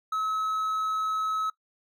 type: tone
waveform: triangle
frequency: 1288 Hz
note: E6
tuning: 41 cents flat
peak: -24 dBFS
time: 0.12-1.5 s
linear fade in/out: 5 ms
effects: noise-tail reverb RT60 0.1 s tail -19 dB re dry